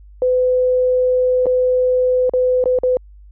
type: tone with dropouts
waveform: sine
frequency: 505 Hz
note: B4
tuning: 39 cents sharp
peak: -12 dBFS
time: 0.22-2.97 s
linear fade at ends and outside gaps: 1 ms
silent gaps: 1.458-1.466 / 2.295-2.336 / 2.64-2.657 / 2.788-2.834 s
effects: added 50 Hz sine -39 dBFS peak until 3.31 s